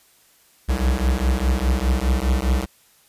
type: beating tone pair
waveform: square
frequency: 61.4 / 66.3 Hz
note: B1 / C2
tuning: -9 / +23 cents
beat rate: 4.9 Hz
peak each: -21 dBFS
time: 0.68-2.66 s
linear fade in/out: 20 ms
effects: white hiss -56 dBFS RMS until 3.08 s + resampled to 32000 Hz